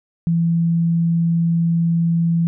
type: tone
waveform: sine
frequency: 167.6 Hz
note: E3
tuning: 29 cents sharp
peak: -14 dBFS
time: 0.27-2.47 s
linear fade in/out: 0 ms
effects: none